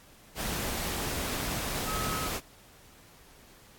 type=tone in noise; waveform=sine; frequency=1280 Hz; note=D#6; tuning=49 cents sharp; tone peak=-35 dBFS; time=1.83-2.3 s; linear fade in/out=50 ms; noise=pink; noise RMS=-33 dBFS; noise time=0.35-2.41 s; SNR=-5 dB; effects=pink hiss -56 dBFS RMS until 3.78 s + AAC 64 kbps